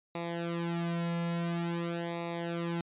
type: tone with flanger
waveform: sawtooth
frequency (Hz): 170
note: F3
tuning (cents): -46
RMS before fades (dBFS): -34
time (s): 0.15-2.81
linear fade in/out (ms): 2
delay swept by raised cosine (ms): 0.64 to 2.64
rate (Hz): 0.48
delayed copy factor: -0.9
effects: resampled to 8000 Hz